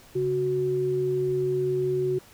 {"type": "tone pair together", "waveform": "sine", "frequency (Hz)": [138.59, 370], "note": ["C#3", "F#4"], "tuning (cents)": [0, 0], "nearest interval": "octave + perfect fourth", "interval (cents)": 1700, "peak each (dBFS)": [-31, -23], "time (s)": [0.15, 2.19], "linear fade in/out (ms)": 10, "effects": ["pink hiss -52 dBFS RMS until 2.33 s"]}